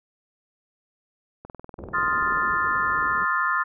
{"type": "click train", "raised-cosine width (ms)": 1, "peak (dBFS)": -25, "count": 21, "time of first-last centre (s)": [1.45, 2.421], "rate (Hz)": 20.6}
{"type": "low-pass noise", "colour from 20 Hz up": "white", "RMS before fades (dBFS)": -40, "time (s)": [1.78, 3.25], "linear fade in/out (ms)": 10, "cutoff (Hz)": 480, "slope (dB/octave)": 24}
{"type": "chord", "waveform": "sine", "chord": "F dominant seventh", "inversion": "second", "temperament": "equal", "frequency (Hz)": [1046.5, 1244.5, 1396.9, 1760], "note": ["C6", "Eb6", "F6", "A6"], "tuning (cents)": [0, 0, 0, 0], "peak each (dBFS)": -26, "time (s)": [1.93, 3.64], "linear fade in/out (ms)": 20}
{"effects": []}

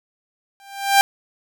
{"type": "tone with exponential growth", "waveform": "sawtooth", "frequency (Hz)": 792, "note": "G5", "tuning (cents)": 18, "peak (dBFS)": -4, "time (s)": [0.6, 1.01], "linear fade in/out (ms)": 0, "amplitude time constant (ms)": 89, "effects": []}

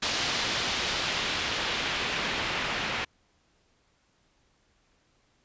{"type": "noise with low-pass filter sweep", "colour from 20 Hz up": "white", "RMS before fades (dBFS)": -30, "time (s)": [0.02, 3.05], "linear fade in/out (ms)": 10, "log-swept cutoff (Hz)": [4400, 2600], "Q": 1.1, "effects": ["pink hiss -68 dBFS RMS until 5.44 s", "resampled to 16000 Hz"]}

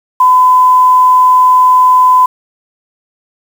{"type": "tone with quantisation", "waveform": "sine", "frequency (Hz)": 1010, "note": "B5", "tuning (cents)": 39, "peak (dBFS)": -3, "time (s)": [0.2, 2.26], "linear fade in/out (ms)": 5, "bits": 5, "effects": []}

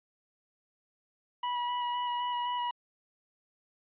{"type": "tone with vibrato", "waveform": "45% pulse", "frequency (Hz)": 974, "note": "B5", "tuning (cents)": -24, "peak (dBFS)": -30, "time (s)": [1.43, 2.71], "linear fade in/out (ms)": 5, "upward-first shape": "square", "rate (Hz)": 3.9, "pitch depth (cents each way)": 10, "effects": ["resampled to 8000 Hz", "12-bit"]}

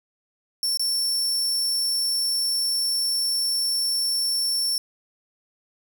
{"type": "tone with dropouts", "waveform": "sawtooth", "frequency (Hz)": 5430, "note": "F8", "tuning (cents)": -50, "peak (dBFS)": -19, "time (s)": [0.63, 4.78], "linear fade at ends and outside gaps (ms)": 1, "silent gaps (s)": [0.773, 0.795], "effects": []}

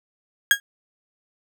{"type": "tone with exponential decay", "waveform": "35% pulse", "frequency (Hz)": 1637, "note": "G#6", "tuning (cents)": -25, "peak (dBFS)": -6, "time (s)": [0.51, 0.6], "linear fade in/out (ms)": 1, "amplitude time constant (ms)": 18, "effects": []}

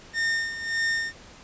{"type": "tone with tremolo", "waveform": "45% pulse", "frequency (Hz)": 1822, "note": "A#6", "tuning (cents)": -40, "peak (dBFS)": -22, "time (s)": [0.13, 1.13], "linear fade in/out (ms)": 50, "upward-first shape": "sine", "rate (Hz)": 1.7, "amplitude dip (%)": 70, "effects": ["pink hiss -48 dBFS RMS until 1.43 s", "resampled to 16000 Hz"]}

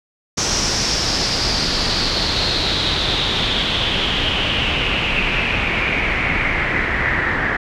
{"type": "noise with low-pass filter sweep", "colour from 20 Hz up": "pink", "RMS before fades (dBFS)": -19, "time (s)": [0.37, 7.57], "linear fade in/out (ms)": 10, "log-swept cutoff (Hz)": [5900, 1800], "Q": 5.5, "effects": []}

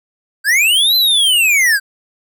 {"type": "linear two-way sweep", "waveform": "square", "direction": "up then down", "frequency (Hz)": [1527, 4100, 1527], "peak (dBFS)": -10, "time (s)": [0.44, 1.8], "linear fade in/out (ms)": 50, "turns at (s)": 0.96, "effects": []}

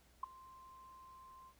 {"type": "tone with ADSR envelope", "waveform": "sine", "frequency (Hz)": 1046.5, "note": "C6", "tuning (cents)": 0, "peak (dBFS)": -33, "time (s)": [0.23, 1.54], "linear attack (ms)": 6, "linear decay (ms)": 9, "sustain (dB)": -22, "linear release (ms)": 70, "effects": ["added 60 Hz sine -70 dBFS peak until 1.59 s", "pink hiss -70 dBFS RMS until 1.59 s"]}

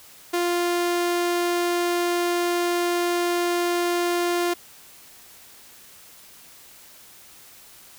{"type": "tone", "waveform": "sawtooth", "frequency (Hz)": 349.2, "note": "F4", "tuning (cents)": 0, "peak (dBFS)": -17, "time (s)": [0.33, 4.54], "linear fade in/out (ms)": 10, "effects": ["white hiss -48 dBFS RMS until 7.98 s"]}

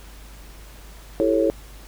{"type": "chord", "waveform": "sine", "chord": "A dominant seventh", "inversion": "second", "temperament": "just", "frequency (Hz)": [330, 396, 440, 550], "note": ["E4", "G4", "A4", "C#5"], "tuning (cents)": [2, 18, 0, -14], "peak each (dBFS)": [-21, -26, -22, -21], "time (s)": [1.2, 1.5], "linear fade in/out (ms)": 0, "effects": ["added 50 Hz sine -41 dBFS peak until 1.87 s", "pink hiss -47 dBFS RMS until 1.87 s"]}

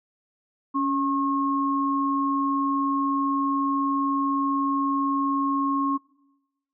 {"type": "tone pair together", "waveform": "sine", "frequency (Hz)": [278.8, 1082.8], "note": ["C#4", "C#6"], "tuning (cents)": [10, -41], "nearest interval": "octave + major seventh", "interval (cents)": 2349, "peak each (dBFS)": -24, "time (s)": [0.74, 5.98], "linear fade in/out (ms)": 20, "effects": ["noise-tail reverb RT60 1.0 s tail -23 dB re dry"]}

